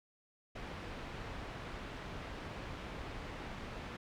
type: low-pass noise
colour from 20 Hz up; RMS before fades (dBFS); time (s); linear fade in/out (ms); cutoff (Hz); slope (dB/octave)
pink; -45; 0.55-3.97; 10; 2800; 12
effects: none